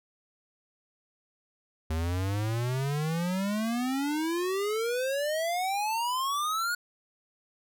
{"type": "exponential sweep", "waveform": "square", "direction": "up", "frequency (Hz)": [77.7, 1460], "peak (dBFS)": -28, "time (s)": [1.9, 6.75], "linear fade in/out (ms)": 5, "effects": []}